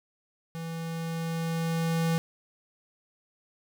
square tone with level ramp, 164.81 Hz, E3, in tune, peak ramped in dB -35 to -24 dBFS, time 0.55-2.18 s, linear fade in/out 0 ms, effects none

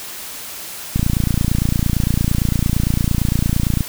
click train, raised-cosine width 5 ms, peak -4 dBFS, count 83, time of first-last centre 0.96-3.807 s, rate 28.8 Hz, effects white hiss -31 dBFS RMS until 3.88 s

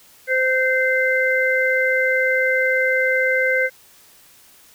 harmonic tone, 518 Hz, C5, 17 cents flat, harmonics 1 / 3 / 4, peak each -20 / -20 / -20 dBFS, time 0.27-3.7 s, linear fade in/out 50 ms, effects white hiss -50 dBFS RMS until 4.74 s

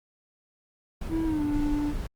brown noise, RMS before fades -32 dBFS, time 1.01-2.07 s, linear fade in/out 5 ms
triangle tone with pitch glide, 324.5 to 294.1 Hz, E4 to D4, -27 to +3 cents, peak -23 dBFS, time 1.09-1.94 s, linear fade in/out 50 ms, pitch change -170 cents, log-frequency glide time 1.25-1.43 s
effects Opus 48 kbps

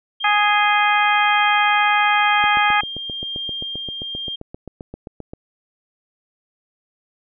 sine tone with tremolo, 3200 Hz, G7, 35 cents sharp, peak -24 dBFS, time 0.2-4.36 s, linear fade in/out 10 ms, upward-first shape triangle, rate 1 Hz, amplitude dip 30%
harmonic tone, 415.3 Hz, G#4, in tune, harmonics 2 / 3 / 4 / 5 / 6, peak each -18 / -20 / -21 / -22 / -23 dBFS, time 0.24-2.81 s, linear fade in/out 5 ms
click train, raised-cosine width 2 ms, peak -19 dBFS, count 23, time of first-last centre 2.44-5.335 s, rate 7.6 Hz
effects none

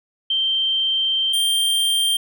sine / square tone pair in turn, 3136 / 3171 Hz, G7 / G7, 0 / +19 cents, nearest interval unison, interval 19 cents, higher second, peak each -17 dBFS, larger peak neither, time 0.3-1.33 / 1.33-2.17 s, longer first, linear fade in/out 5 ms, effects none

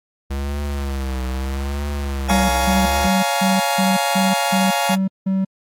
square tone with vibrato, 68.1 Hz, C#2, 30 cents flat, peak -22 dBFS, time 0.3-3.08 s, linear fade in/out 10 ms, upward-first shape triangle, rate 0.79 Hz, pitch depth 110 cents each way
sawtooth chord, Bb minor seventh, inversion first, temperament just, 559.4 / 699.2 / 839.1 / 932.3 Hz, Db5 / F5 / Ab5 / Bb5, +16 / +2 / +18 / 0 cents, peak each -21 / -18 / -17 / -23 dBFS, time 2.28-4.96 s, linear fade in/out 20 ms
triangle tone bursts, 191.5 Hz, G3, 40 cents flat, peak -14 dBFS, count 9, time 2.3-5.45 s, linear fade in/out 10 ms, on 190 ms, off 180 ms
effects AAC 48 kbps

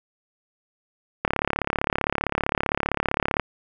click train, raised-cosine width 0.5 ms, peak -6 dBFS, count 77, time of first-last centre 1.25-3.397 s, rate 35.4 Hz, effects none

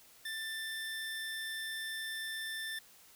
25% pulse tone, 1777 Hz, A6, 17 cents sharp, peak -34 dBFS, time 0.25-2.79 s, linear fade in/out 5 ms, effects white hiss -60 dBFS RMS until 3.15 s

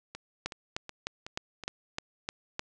two click trains, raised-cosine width 0.2 ms, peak -15 / -23 dBFS, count 8 / 5, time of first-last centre 0.46-2.594 / 0.15-1.637 s, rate 3.28 / 2.69 Hz, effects resampled to 22050 Hz + 8-bit

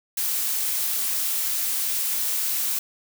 blue noise, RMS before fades -25 dBFS, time 0.17-2.79 s, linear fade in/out 5 ms, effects none

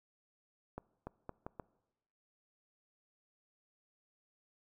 accelerating click train, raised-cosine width 1 ms, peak -28 dBFS, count 5, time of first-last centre 0.78-1.598 s, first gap 290 ms, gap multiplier 0.77, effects noise-tail reverb RT60 1.0 s tail -22 dB re dry

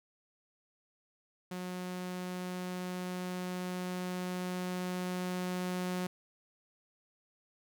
sawtooth tone with level ramp, 181.5 Hz, F#3, 33 cents flat, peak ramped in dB -34 to -29 dBFS, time 1.51-6.07 s, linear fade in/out 5 ms, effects none

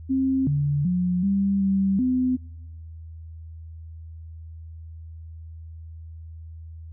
sine tone with pitch steps, 265.5 / 144.1 / 179.6 / 197 / 194.1 / 254.8 Hz, C4 / D3 / F3 / G3 / G3 / C4, +25 / -33 / +49 / +9 / -17 / -46 cents, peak -19 dBFS, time 0.09-2.37 s, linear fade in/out 20 ms, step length 380 ms, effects noise-tail reverb RT60 1.0 s tail -24 dB re dry + added 81 Hz sine -37 dBFS peak until 6.92 s

